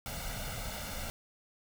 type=noise with comb filter; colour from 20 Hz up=pink; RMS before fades=-39 dBFS; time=0.06-1.1 s; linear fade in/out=0 ms; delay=1.4 ms; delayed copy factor=+0.7; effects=none